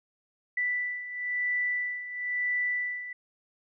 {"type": "beating tone pair", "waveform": "sine", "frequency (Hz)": [1975.5, 1976.5], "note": ["B6", "B6"], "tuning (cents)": [0, 1], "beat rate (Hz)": 1, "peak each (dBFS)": [-34, -29], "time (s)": [0.57, 3.13], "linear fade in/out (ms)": 5, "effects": []}